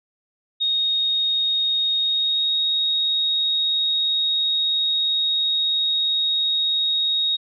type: tone with pitch glide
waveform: sine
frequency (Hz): 3729 to 3757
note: A#7 to A#7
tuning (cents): 0 to +13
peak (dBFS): -18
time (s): 0.6-7.37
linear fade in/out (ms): 20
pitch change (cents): +13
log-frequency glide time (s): 1.98-2.55
effects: none